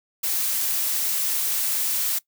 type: noise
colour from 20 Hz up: blue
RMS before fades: -24 dBFS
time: 0.23-2.19 s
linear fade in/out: 10 ms
effects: noise-tail reverb RT60 0.1 s tail -20 dB re dry